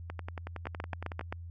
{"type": "two click trains", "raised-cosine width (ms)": 0.5, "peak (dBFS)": [-24, -20], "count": [13, 6], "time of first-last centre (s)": [[0.1, 1.211], [0.67, 1.325]], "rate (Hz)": [10.8, 7.63], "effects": ["added 85 Hz sine -41 dBFS peak until 1.5 s"]}